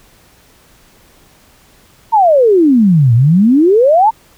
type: exponential two-way sweep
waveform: sine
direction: down then up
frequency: 932.3 to 111.7 to 932.3 Hz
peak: -5 dBFS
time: 2.12-4.11 s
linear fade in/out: 20 ms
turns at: 3.14 s
effects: pink hiss -47 dBFS RMS until 4.37 s